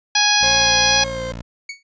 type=harmonic tone; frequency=830.6 Hz; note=G#5; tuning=in tune; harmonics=1 / 2 / 3 / 4 / 5 / 6 / 7; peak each=-21 / -21 / -21 / -21 / -21 / -21 / -21 dBFS; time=0.15-1.04 s; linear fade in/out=5 ms
type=tone; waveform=15% pulse; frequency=58.27 Hz; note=A#1; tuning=in tune; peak=-23 dBFS; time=0.41-1.42 s; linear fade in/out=5 ms
type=tone with vibrato; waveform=40% pulse; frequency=531 Hz; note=C5; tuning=25 cents sharp; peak=-24 dBFS; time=0.43-1.32 s; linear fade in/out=5 ms; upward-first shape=sine; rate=2.1 Hz; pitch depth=31 cents each way
type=tone with exponential decay; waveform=sawtooth; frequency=2231 Hz; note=C#7; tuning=11 cents sharp; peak=-21 dBFS; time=1.69-1.83 s; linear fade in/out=5 ms; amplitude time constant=30 ms
effects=resampled to 16000 Hz